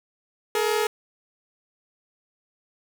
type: tone pair together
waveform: sawtooth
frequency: 424.1 / 466.2 Hz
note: G#4 / A#4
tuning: +36 / 0 cents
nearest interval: major second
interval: 164 cents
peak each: -19 / -22 dBFS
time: 0.55-0.87 s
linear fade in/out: 2 ms
effects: none